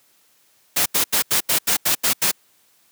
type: noise bursts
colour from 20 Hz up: white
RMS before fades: -18 dBFS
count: 9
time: 0.76-2.316 s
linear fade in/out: 10 ms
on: 100 ms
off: 82 ms
effects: white hiss -59 dBFS RMS until 2.91 s + high-pass 100 Hz 12 dB/octave